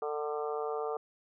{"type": "harmonic tone", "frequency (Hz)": 149.3, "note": "D3", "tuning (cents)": 29, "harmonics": [3, 4, 5, 6, 7, 8, 9], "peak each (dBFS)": [-34, -42, -39, -46, -49, -41, -52], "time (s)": [0.02, 0.97], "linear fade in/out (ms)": 2, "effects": []}